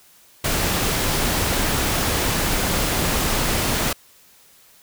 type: noise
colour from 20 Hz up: pink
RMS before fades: -21 dBFS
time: 0.44-3.93 s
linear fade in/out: 5 ms
effects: white hiss -52 dBFS RMS until 4.82 s